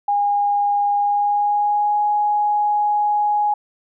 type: tone with pitch glide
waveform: sine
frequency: 816 to 832.7 Hz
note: G#5 to G#5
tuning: -31 to +4 cents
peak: -15 dBFS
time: 0.08-3.54 s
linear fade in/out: 5 ms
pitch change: +35 cents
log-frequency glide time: 0.95-2.02 s
effects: none